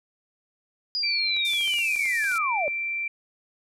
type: linear sweep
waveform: sine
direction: down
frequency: 4941 to 554.4 Hz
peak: -24 dBFS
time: 0.95-2.68 s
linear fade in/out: 0 ms
type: tone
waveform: sine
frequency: 2349 Hz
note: D7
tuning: in tune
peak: -26 dBFS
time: 1.03-3.08 s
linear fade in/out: 5 ms
type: clicks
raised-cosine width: 0.2 ms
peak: -25 dBFS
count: 11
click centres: 1.366 / 1.535 / 1.61 / 1.678 / 1.738 / 1.787 / 1.96 / 2.057 / 2.242 / 2.318 / 2.359 s
type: band-pass noise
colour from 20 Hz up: white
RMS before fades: -40 dBFS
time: 1.45-2.38 s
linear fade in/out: 0 ms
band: 4100 to 12000 Hz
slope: 48 dB/octave
effects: none